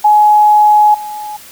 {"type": "tone with level steps", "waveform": "sine", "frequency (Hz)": 842, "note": "G#5", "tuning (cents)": 24, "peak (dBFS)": [-4, -21], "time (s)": [0.04, 1.37], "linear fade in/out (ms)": 10, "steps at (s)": 0.94, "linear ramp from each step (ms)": 5, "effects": ["white hiss -36 dBFS RMS until 1.51 s"]}